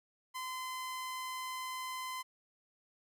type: tone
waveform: sawtooth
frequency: 1027 Hz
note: C6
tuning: 33 cents flat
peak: -35 dBFS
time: 0.34-2.23 s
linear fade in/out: 20 ms
effects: none